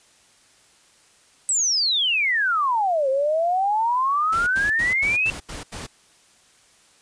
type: exponential two-way sweep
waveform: sine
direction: down then up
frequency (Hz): 8140 to 522 to 2701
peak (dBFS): -18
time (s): 1.49-5.3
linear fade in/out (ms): 0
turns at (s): 3.09
type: noise bursts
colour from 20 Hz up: pink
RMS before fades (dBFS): -34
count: 7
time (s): 4.32-5.868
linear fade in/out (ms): 10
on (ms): 150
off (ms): 83
effects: white hiss -56 dBFS RMS until 7.01 s + resampled to 22050 Hz